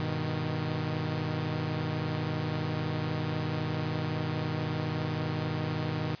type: chord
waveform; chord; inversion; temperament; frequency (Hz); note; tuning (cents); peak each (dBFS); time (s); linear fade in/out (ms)
sawtooth; G augmented; none; equal with one note detuned; 99.71 / 123.47 / 155.56; G2 / B2 / D#3; +30 / 0 / 0; -33 / -31 / -28; 0-6.15; 0
effects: white hiss -50 dBFS RMS until 6.2 s + resampled to 11025 Hz